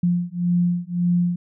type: beating tone pair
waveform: sine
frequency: 174.61 / 176.41 Hz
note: F3 / F3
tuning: 0 / +18 cents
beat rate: 1.8 Hz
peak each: -21 dBFS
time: 0.03-1.36 s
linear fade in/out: 5 ms
effects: none